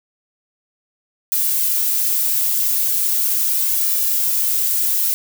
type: noise with flanger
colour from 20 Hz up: violet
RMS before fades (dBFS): -18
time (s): 1.32-5.14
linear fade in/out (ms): 0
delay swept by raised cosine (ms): 1.7 to 3.3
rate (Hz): 0.38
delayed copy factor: +0.5
effects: none